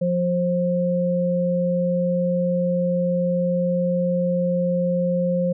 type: tone pair together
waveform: sine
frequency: 176.87 / 530 Hz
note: F3 / C5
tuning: +22 / +22 cents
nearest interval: octave + perfect fifth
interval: 1900 cents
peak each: -21 / -21 dBFS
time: 0.01-5.53 s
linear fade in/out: 10 ms
effects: none